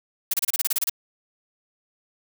blue noise bursts, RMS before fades -22 dBFS, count 11, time 0.31-0.897 s, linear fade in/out 5 ms, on 27 ms, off 29 ms, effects none

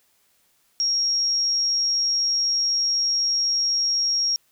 sine tone, 5588 Hz, F8, in tune, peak -19 dBFS, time 0.8-4.36 s, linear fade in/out 0 ms, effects white hiss -64 dBFS RMS until 4.51 s

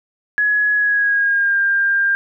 sine tone with pitch glide, 1684 to 1597.8 Hz, G#6 to G6, +24 to +33 cents, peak -13 dBFS, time 0.38-2.15 s, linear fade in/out 0 ms, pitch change -91 cents, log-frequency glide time 0.74-1.59 s, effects none

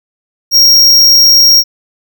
square tone, 5588 Hz, F8, in tune, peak -3 dBFS, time 0.51-1.64 s, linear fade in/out 50 ms, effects none

